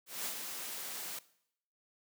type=noise with ADSR envelope; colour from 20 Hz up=white; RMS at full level=-37 dBFS; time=0.06-1.19 s; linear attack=190 ms; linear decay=93 ms; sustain=-5 dB; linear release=4 ms; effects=noise-tail reverb RT60 0.7 s tail -19 dB re dry + high-pass 200 Hz 12 dB/octave